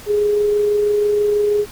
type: tone with amplitude modulation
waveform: sine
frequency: 415.3 Hz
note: G#4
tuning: in tune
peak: -12 dBFS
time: 0.06-1.66 s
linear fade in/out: 50 ms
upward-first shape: sine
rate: 26.2 Hz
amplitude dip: 25%
effects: pink hiss -38 dBFS RMS until 1.71 s